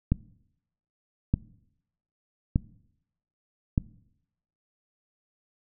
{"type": "click train", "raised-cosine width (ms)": 5, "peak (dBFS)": -9, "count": 4, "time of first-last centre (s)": [0.12, 3.779], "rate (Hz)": 0.82, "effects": ["noise-tail reverb RT60 0.8 s tail -21 dB re dry"]}